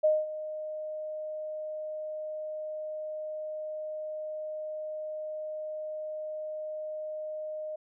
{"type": "tone with ADSR envelope", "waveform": "sine", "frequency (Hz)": 617, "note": "D#5", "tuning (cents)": -15, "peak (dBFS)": -19, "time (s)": [0.03, 7.76], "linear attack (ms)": 17, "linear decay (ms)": 210, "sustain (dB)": -15, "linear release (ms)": 7, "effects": []}